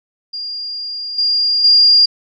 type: tone with level steps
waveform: sine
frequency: 4810 Hz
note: D8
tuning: 41 cents sharp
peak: -22 / -12 / -6 dBFS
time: 0.33-2.06 s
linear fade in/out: 10 ms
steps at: 1.18 / 1.64 s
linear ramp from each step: 5 ms
effects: none